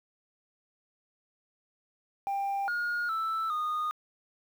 sine tone with pitch steps, 793 / 1430 / 1321 / 1231 Hz, G5 / F6 / E6 / D#6, +20 / +41 / +3 / -19 cents, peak -26 dBFS, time 2.27-3.91 s, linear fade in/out 0 ms, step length 410 ms, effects tanh soft clip ceiling -27 dBFS + 9-bit

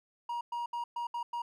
triangle tone bursts at uneven times, 950 Hz, A#5, 33 cents sharp, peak -31 dBFS, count 6, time 0.29-0.41 / 0.52-0.66 / 0.73-0.84 / 0.96-1.07 / 1.14-1.23 / 1.33-1.42 s, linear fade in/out 5 ms, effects none

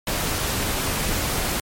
pink noise with amplitude modulation, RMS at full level -23 dBFS, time 0.07-1.6 s, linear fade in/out 2 ms, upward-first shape sine, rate 241 Hz, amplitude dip 25%, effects MP3 64 kbps

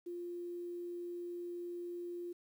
sine tone with quantisation, 349.2 Hz, F4, in tune, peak -40 dBFS, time 0.06-2.33 s, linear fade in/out 10 ms, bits 11, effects none

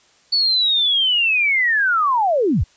sine linear sweep, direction down, 4500 to 42.41 Hz, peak -14 dBFS, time 0.32-2.64 s, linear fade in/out 10 ms, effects white hiss -55 dBFS RMS until 2.76 s + resampled to 16000 Hz

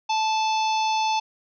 harmonic tone, 875 Hz, A5, 10 cents flat, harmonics 1 / 3 / 4 / 5 / 6 / 7, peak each -21 / -31 / -33 / -35 / -37 / -38 dBFS, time 0.09-1.2 s, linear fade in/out 10 ms, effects none

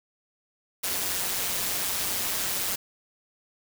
white noise with amplitude modulation, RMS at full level -26 dBFS, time 0.83-2.76 s, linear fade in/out 10 ms, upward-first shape sine, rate 188 Hz, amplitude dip 60%, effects none

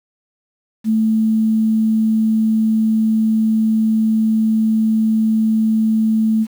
sine tone with quantisation, 220 Hz, A3, in tune, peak -12 dBFS, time 0.84-6.47 s, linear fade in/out 50 ms, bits 7, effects none

